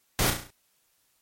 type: noise with echo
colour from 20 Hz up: pink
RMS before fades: -24 dBFS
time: 0.19-0.3 s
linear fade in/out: 0 ms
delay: 34 ms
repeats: 6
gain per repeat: -5 dB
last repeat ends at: 0.504 s
effects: white hiss -69 dBFS RMS until 1.21 s + MP3 64 kbps